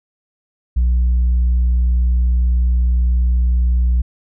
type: tone with tanh clipping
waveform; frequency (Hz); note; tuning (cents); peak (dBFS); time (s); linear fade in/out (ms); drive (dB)
sine; 60.9; B1; -24; -12; 0.76-4.02; 10; 1
effects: none